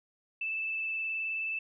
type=tone with vibrato; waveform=sine; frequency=2637 Hz; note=E7; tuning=in tune; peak=-31 dBFS; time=0.41-1.59 s; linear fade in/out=5 ms; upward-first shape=square; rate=19 Hz; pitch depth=9 cents each way; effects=none